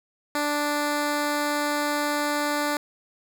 10% pulse tone, 293.7 Hz, D4, in tune, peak -15 dBFS, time 0.35-2.77 s, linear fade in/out 2 ms, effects none

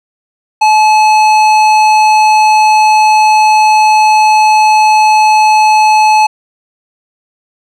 sine tone with tanh clipping, 860 Hz, A5, 40 cents flat, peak -6 dBFS, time 0.61-6.27 s, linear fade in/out 10 ms, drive 15 dB, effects none

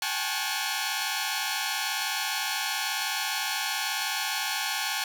10% pulse tone cluster, 774 / 835 / 874 / 1091 / 1448 Hz, G5 / G#5 / A5 / C#6 / F#6, -22 / +9 / -12 / -28 / -38 cents, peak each -26 dBFS, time 0.02-5.04 s, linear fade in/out 2 ms, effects none

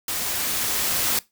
white noise with level ramp, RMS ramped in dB -27 to -22 dBFS, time 0.08-1.19 s, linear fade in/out 2 ms, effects noise-tail reverb RT60 0.2 s tail -20 dB re dry

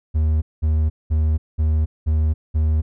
triangle tone bursts, 77.78 Hz, D#2, in tune, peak -13 dBFS, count 6, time 0.14-2.82 s, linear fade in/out 20 ms, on 280 ms, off 200 ms, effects none

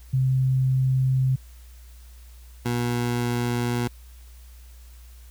sine / 20% pulse tone pair in turn, 130.81 / 120.48 Hz, C3 / B2, 0 / -42 cents, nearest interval minor second, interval 142 cents, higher first, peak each -18 dBFS, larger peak neither, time 0.13-1.36 / 2.65-3.88 s, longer neither, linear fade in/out 10 ms, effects added 60 Hz sine -43 dBFS peak until 5.3 s + white hiss -56 dBFS RMS until 5.3 s

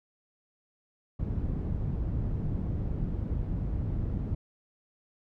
white low-pass noise, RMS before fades -31 dBFS, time 1.19-4.35 s, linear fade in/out 5 ms, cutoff 120 Hz, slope 12 dB/octave, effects none

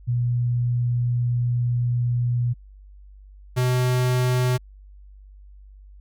sine / square tone pair in turn, 121.2 / 125.85 Hz, B2 / B2, -32 / +33 cents, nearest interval minor second, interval 65 cents, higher second, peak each -19 dBFS, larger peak neither, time 0.07-2.54 / 3.56-4.58 s, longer first, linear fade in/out 20 ms, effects added 49 Hz sine -43 dBFS peak until 6 s

